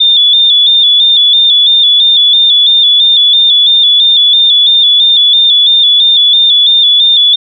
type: tone with vibrato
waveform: sine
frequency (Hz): 3520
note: A7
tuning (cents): 0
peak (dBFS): -3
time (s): 0-7.36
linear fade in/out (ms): 10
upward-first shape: square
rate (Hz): 3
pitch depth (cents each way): 46
effects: none